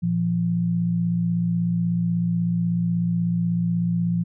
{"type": "tone pair together", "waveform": "sine", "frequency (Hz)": [116, 172.3], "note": ["A#2", "F3"], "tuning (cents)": [-8, -23], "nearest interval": "perfect fifth", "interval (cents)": 685, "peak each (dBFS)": [-27, -20], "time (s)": [0.02, 4.24], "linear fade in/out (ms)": 20, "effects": []}